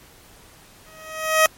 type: tone with exponential growth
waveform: 15% pulse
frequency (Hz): 632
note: D#5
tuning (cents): +27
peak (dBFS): -4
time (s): 0.86-1.46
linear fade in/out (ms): 1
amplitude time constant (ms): 130
effects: pink hiss -49 dBFS RMS until 1.57 s + MP3 64 kbps

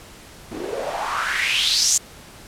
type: noise with band-pass filter sweep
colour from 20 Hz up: white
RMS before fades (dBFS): -22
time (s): 0.51-1.98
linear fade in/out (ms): 5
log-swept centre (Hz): 280 to 7200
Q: 4.6
effects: pink hiss -43 dBFS RMS until 2.47 s + low-pass 12000 Hz 12 dB/octave

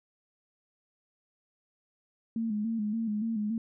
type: tone with vibrato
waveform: sine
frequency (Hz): 218.4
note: A3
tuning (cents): -13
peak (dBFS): -28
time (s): 2.36-3.58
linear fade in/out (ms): 2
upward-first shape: square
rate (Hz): 3.5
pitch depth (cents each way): 67
effects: none

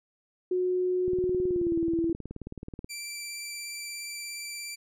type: tone with pitch glide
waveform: sine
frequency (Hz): 364.7 to 332.5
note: F#4 to E4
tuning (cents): -25 to +15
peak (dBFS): -24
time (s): 0.51-2.13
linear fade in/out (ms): 5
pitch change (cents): -160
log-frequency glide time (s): 1.47-1.76
type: click train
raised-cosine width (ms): 3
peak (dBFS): -25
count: 34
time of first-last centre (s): 1.08-2.845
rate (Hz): 18.7
type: tone with vibrato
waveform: 15% pulse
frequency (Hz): 2344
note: D7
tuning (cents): -4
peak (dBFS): -29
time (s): 2.89-4.76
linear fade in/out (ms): 20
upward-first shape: triangle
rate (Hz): 17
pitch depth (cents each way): 18
effects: none

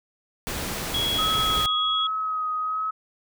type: noise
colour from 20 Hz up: pink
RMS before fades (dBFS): -30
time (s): 0.47-1.66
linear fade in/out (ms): 0
type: tone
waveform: sine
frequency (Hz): 3331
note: G#7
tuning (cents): +4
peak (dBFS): -23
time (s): 0.94-2.07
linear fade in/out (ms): 5
type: tone with vibrato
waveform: sine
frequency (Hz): 1268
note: D#6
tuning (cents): +32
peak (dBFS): -24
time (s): 1.18-2.91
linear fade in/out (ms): 10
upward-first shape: sine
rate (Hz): 1.3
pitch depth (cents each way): 21
effects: none

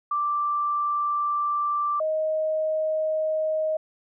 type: tone pair in turn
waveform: sine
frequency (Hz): 1174.7 / 626.4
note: D6 / D#5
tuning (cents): 0 / +11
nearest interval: major seventh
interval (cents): 1089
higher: first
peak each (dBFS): -22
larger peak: neither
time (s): 0.11-2 / 2-3.77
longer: first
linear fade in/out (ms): 5
effects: none

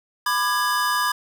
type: chord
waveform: square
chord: G# diminished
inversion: first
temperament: just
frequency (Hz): 996.7 / 1196.1 / 1661.2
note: B5 / D6 / G#6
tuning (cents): +16 / +31 / 0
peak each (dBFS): -25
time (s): 0.26-1.12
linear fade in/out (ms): 5
effects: none

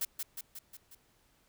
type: noise with echo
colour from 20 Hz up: blue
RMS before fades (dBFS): -33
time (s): 0.01-0.05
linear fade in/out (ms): 5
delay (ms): 180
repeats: 5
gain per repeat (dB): -4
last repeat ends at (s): 0.95
effects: pink hiss -69 dBFS RMS until 1.48 s

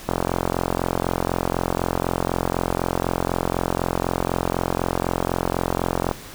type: click train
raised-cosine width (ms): 1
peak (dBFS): -6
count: 266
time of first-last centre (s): 0.09-6.113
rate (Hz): 44
effects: pink hiss -39 dBFS RMS until 6.34 s

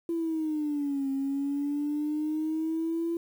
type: exponential two-way sweep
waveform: sine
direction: down then up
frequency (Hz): 338.4 to 270 to 338.4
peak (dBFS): -26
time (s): 0.09-3.17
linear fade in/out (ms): 2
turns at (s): 1.1
effects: tanh soft clip ceiling -22 dBFS + 9-bit

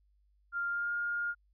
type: tone with pitch glide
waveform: sine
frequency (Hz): 1396.9 to 1416.4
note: F6 to F6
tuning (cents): 0 to +24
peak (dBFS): -31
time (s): 0.52-1.35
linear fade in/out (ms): 50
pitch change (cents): +24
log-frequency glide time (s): 0.68-0.92
effects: added 50 Hz sine -66 dBFS peak until 1.53 s

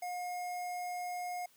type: tone with notch filter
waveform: square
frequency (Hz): 716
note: F5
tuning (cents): +43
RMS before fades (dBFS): -39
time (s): 0.02-1.46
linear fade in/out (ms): 5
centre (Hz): 3600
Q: 1.4
effects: white hiss -66 dBFS RMS until 1.56 s + high-pass 100 Hz 12 dB/octave

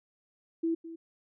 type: tone with echo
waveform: sine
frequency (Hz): 329.6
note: E4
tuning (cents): 0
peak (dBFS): -26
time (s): 0.63-0.75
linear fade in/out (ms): 10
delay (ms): 210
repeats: 1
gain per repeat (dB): -14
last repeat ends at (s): 0.96
effects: none

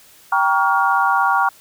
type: chord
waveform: sine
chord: G half-diminished seventh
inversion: none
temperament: just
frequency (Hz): 784 / 940.8 / 1128.9 / 1411.2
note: G5 / Bb5 / Db6 / F6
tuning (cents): 0 / +16 / +31 / +18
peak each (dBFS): -19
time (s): 0.32-1.49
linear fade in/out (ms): 5
effects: white hiss -48 dBFS RMS until 1.6 s

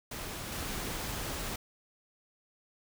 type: noise with level steps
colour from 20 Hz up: pink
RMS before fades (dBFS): -40 / -37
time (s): 0.11-1.56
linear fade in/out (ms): 5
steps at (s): 0.52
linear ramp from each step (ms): 2
effects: none

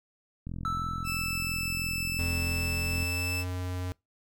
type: click train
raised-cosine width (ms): 5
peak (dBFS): -25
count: 111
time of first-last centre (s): 0.47-3.028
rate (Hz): 43
type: tone with exponential decay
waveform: triangle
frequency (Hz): 1318.5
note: E6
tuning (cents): 0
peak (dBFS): -26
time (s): 0.65-2.63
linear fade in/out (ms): 1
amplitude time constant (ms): 430
type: tone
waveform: sawtooth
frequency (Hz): 2637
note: E7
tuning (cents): 0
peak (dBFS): -28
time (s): 1.04-3.45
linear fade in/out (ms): 50
type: tone with pitch glide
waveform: square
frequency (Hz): 85.8 to 90.74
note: F2 to F#2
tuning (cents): -30 to -33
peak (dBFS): -32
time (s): 2.19-3.92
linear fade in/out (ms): 0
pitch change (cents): +97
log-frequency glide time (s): 2.8-3.35
effects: noise-tail reverb RT60 0.2 s tail -24 dB re dry

